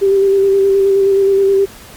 sine tone with vibrato, 392 Hz, G4, in tune, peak -8 dBFS, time 0.01-1.66 s, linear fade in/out 20 ms, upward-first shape square, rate 9.5 Hz, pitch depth 17 cents each way, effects pink hiss -37 dBFS RMS until 1.96 s + Opus 48 kbps

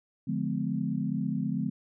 sine chord, D diminished seventh, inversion none, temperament just, 146.83 / 176.2 / 211.4 / 253.7 Hz, D3 / F3 / Ab3 / Cb4, 0 / +16 / +31 / +47 cents, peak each -34 / -33 / -32 / -33 dBFS, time 0.27-1.7 s, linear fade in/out 10 ms, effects none

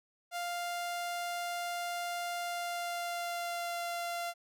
sawtooth tone with pitch glide, 698.5 to 690.9 Hz, F5 to F5, 0 to -19 cents, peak -31 dBFS, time 0.31-4.34 s, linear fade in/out 50 ms, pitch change -19 cents, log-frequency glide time 2.39-3.8 s, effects none

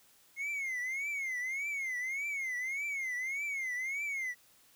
triangle tone with vibrato, 2139 Hz, C7, 38 cents sharp, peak -32 dBFS, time 0.36-4.35 s, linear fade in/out 50 ms, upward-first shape triangle, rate 1.7 Hz, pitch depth 170 cents each way, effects white hiss -64 dBFS RMS until 4.75 s

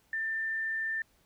sine tone, 1787 Hz, A6, 26 cents sharp, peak -30 dBFS, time 0.13-1.02 s, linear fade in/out 2 ms, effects pink hiss -68 dBFS RMS until 1.25 s

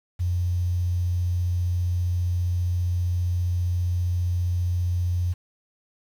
sine tone, 88.5 Hz, F2, 23 cents sharp, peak -21 dBFS, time 0.19-5.34 s, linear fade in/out 20 ms, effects 8-bit

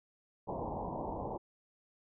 white low-pass noise, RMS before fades -39 dBFS, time 0.47-1.38 s, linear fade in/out 20 ms, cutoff 1000 Hz, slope 96 dB/octave, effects none

